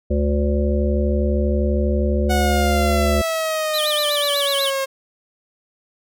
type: harmonic tone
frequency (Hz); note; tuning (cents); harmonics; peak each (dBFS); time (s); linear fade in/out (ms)
72.4; D2; -24; 1 / 3 / 5 / 7 / 8; -18 / -23 / -25 / -26 / -27; 0.1-3.22; 10
type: exponential sweep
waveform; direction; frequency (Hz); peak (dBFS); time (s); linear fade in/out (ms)
sawtooth; down; 737 to 536; -16; 2.29-4.86; 20
type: tone with vibrato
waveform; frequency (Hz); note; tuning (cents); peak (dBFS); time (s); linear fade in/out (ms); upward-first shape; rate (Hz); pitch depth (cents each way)
square; 3520; A7; 0; -21; 3.73-4.71; 20; sine; 8.1; 260
effects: none